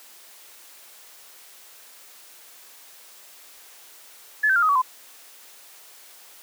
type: tone with pitch steps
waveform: sine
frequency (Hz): 1719 / 1549.2 / 1396.3 / 1258.4 / 1134.1 / 1022.1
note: A6 / G6 / F6 / D#6 / C#6 / C6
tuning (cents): -41 / -21 / -1 / +19 / +39 / -41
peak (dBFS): -16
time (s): 4.43-4.82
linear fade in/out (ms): 10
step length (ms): 65
effects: white hiss -48 dBFS RMS until 6.42 s + high-pass 400 Hz 12 dB/octave